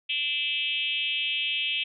sine tone with frequency modulation, 2906 Hz, F#7, 32 cents flat, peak -25 dBFS, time 0.09-1.84 s, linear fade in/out 10 ms, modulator 286 Hz, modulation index 1.7, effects none

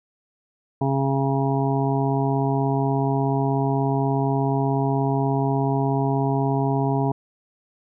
harmonic tone, 136.6 Hz, C#3, 25 cents flat, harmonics 1 / 2 / 3 / 5 / 6 / 7, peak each -22 / -25 / -27 / -29 / -30 / -30 dBFS, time 0.81-7.12 s, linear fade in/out 5 ms, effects none

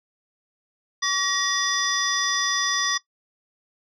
sine tone cluster, 1134 / 1896 / 3510 / 4970 / 5840 Hz, C#6 / A#6 / A7 / D#8 / F#8, +39 / +29 / -5 / -3 / -24 cents, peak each -27 dBFS, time 1.02-2.98 s, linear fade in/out 10 ms, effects noise-tail reverb RT60 0.1 s tail -18 dB re dry + tanh soft clip ceiling -12 dBFS

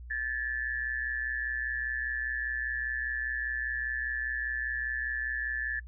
sine tone with amplitude modulation, 1739 Hz, A6, 21 cents flat, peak -27 dBFS, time 0.1-5.8 s, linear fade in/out 10 ms, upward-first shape sine, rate 125 Hz, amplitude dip 70%, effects noise-tail reverb RT60 0.1 s tail -24 dB re dry + added 60 Hz sine -42 dBFS peak until 5.87 s

